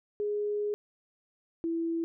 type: tone pair in turn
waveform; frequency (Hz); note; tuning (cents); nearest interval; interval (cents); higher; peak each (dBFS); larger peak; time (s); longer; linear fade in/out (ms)
sine; 415.3 / 331.7; G#4 / E4; 0 / +11; major third; 389; first; -28; neither; 0.2-0.74 / 1.64-2.04; first; 0
effects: none